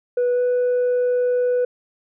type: tone with pitch glide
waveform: sine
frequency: 490.2 to 494.2 Hz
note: B4 to B4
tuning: -13 to +1 cents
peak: -14 dBFS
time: 0.17-1.65 s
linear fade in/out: 5 ms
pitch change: +14 cents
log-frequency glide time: 0.33-0.4 s
effects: tanh soft clip ceiling -15 dBFS

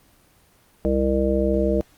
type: harmonic tone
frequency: 66.5 Hz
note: C2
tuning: 29 cents sharp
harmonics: 1 / 3 / 5 / 7 / 9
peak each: -24 / -24 / -24 / -24 / -24 dBFS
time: 0.85-1.81 s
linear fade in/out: 0 ms
effects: pink hiss -57 dBFS RMS until 1.97 s + Opus 24 kbps

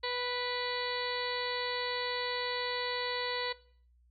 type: harmonic tone with a mistuned harmonic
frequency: 492.9 Hz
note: B4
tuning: 3 cents flat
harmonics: 1 / 2 / 3 / 4 / 5 / 6 / 7 / 8 / 9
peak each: -37 / -39 / -47 / -39 / -47 / -46 / -46 / -39 / -41 dBFS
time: 0.03-3.53 s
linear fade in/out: 10 ms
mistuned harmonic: 5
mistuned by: -27 cents
effects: noise-tail reverb RT60 0.5 s tail -19 dB re dry + added 60 Hz sine -62 dBFS peak until 4.1 s

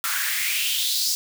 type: noise with high-pass filter sweep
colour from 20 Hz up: white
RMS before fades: -24 dBFS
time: 0.04-1.15 s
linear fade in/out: 0 ms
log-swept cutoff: 1300 to 5200 Hz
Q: 4.1
effects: none

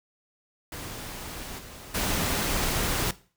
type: noise with level steps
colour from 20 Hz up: pink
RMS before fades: -38 / -44 / -27 dBFS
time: 0.72-3.11 s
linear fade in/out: 2 ms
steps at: 1.58 / 1.94 s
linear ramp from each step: 10 ms
effects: noise-tail reverb RT60 0.4 s tail -18 dB re dry

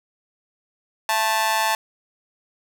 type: tone with amplitude modulation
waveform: sawtooth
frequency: 880 Hz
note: A5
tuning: in tune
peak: -11 dBFS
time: 1.09-1.75 s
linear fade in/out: 2 ms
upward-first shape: sine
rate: 210 Hz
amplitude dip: 90%
effects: none

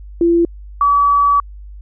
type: tone pair in turn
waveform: sine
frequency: 340 / 1143.6 Hz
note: F4 / D6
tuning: -46 / -46 cents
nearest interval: octave + major sixth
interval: 2100 cents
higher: second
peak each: -9 dBFS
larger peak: neither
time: 0.21-0.45 / 0.81-1.4 s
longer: second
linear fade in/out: 2 ms
effects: added 50 Hz sine -31 dBFS peak until 1.81 s

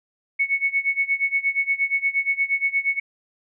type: tone with tremolo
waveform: sine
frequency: 2212 Hz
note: C#7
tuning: 4 cents flat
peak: -16 dBFS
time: 0.39-3 s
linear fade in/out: 10 ms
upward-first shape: sine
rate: 8.5 Hz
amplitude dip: 90%
effects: none

